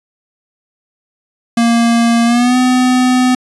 square tone with pitch glide, 233.1 to 252.7 Hz, A#3 to B3, 0 to +40 cents, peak -9 dBFS, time 1.57-3.35 s, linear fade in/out 5 ms, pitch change +140 cents, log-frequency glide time 2.25-2.57 s, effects resampled to 24000 Hz

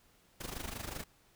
pink noise with amplitude modulation, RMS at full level -39 dBFS, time 0.4-1.04 s, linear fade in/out 10 ms, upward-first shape sine, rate 25.3 Hz, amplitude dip 75%, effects pink hiss -67 dBFS RMS until 1.35 s

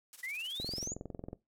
blue noise with tremolo, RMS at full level -46 dBFS, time 0.13-0.87 s, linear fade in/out 0 ms, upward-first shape sine, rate 19 Hz, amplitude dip 80%
sine exponential sweep, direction up, 1935 to 7100 Hz, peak -37 dBFS, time 0.23-0.94 s, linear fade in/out 5 ms
click train, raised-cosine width 2 ms, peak -28 dBFS, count 17, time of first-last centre 0.6-1.331 s, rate 21.9 Hz
effects noise-tail reverb RT60 0.2 s tail -19 dB re dry + low-pass 12000 Hz 12 dB/octave

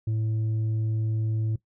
triangle tone with tanh clipping, 110 Hz, A2, in tune, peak -25 dBFS, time 0.07-1.56 s, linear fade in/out 5 ms, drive 9 dB, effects noise-tail reverb RT60 0.1 s tail -18 dB re dry

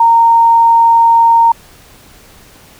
sine tone, 923 Hz, A#5, 17 cents flat, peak -4 dBFS, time 0-1.52 s, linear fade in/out 5 ms, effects pink hiss -41 dBFS RMS until 2.79 s

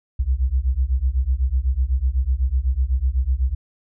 sine beating tone pair, 60.6 / 68.6 Hz, B1 / C#2, -32 / -17 cents, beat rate 8 Hz, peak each -20 dBFS, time 0.19-3.55 s, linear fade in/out 10 ms, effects none

